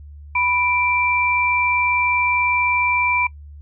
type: tone pair together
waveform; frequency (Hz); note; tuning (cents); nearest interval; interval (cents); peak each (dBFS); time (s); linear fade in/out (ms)
sine; 987.6 / 2349; B5 / D7; 0 / 0; octave + minor third; 1500; -20 / -18; 0.35-3.27; 5
effects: noise-tail reverb RT60 0.1 s tail -23 dB re dry + added 73 Hz sine -36 dBFS peak until 3.61 s